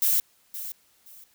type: noise with echo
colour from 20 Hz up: violet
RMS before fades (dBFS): -22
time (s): 0.02-0.2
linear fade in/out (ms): 2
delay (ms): 520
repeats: 2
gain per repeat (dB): -13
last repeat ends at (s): 1.24
effects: white hiss -63 dBFS RMS until 1.34 s